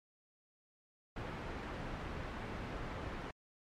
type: low-pass noise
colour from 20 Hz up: pink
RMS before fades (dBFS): -43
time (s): 1.16-3.31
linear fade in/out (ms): 5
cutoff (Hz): 2000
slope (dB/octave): 12
effects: MP3 64 kbps

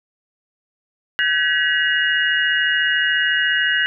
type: tone cluster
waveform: sine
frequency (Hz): 1530 / 1684 / 1933 / 2870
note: G6 / G#6 / B6 / F7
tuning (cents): -42 / +24 / -38 / +47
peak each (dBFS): -21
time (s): 1.19-3.86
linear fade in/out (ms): 0
effects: none

